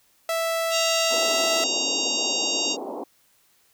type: tone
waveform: sawtooth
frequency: 659.3 Hz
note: E5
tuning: in tune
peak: -19 dBFS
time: 0.29-1.64 s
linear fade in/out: 2 ms
type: harmonic tone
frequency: 932.3 Hz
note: A#5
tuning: in tune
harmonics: 3 / 4 / 5 / 6 / 7 / 8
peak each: -28 / -29 / -30 / -31 / -31 / -32 dBFS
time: 0.7-2.77 s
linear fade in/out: 50 ms
type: band-pass noise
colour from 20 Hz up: pink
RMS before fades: -33 dBFS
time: 1.1-3.04 s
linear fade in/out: 5 ms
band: 250 to 930 Hz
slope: 48 dB/octave
effects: white hiss -62 dBFS RMS until 3.73 s